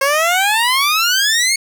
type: exponential sweep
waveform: 15% pulse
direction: up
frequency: 535 to 2217 Hz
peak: -6 dBFS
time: 0.01-1.56 s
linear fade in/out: 5 ms
effects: none